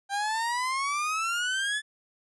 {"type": "exponential sweep", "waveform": "30% pulse", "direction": "up", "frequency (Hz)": [787, 1743], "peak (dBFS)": -24, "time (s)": [0.09, 1.82], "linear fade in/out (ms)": 50, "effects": ["resampled to 24000 Hz"]}